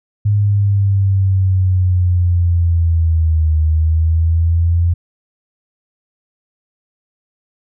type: linear two-way sweep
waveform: sine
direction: down then up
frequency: 103.83 to 77.8 to 86.1 Hz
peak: -10 dBFS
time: 0.25-4.94 s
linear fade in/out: 10 ms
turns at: 3.58 s
effects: none